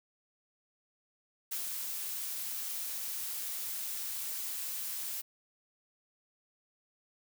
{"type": "noise with ADSR envelope", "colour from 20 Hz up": "blue", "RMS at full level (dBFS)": -36, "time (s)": [1.51, 5.22], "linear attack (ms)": 11, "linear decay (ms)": 140, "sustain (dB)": -2, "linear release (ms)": 19, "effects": []}